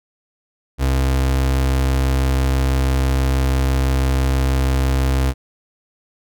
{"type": "tone", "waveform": "35% pulse", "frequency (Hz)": 66.1, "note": "C2", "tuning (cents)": 18, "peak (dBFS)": -13, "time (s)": [0.78, 5.34], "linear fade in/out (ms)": 50, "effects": []}